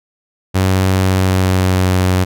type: tone with pitch glide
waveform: sawtooth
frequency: 94.4 to 92.3 Hz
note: F#2 to F#2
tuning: +35 to -4 cents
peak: -7 dBFS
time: 0.54-2.25 s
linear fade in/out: 20 ms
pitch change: -39 cents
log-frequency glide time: 1.01-1.95 s
effects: none